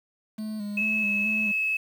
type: tone with vibrato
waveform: triangle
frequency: 210.8 Hz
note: G#3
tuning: 26 cents sharp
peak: -28 dBFS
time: 0.38-1.52 s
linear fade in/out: 10 ms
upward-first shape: square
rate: 2.3 Hz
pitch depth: 41 cents each way
type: tone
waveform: sine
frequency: 2588 Hz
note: E7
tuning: 32 cents flat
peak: -23 dBFS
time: 0.77-1.77 s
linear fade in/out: 5 ms
effects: 8-bit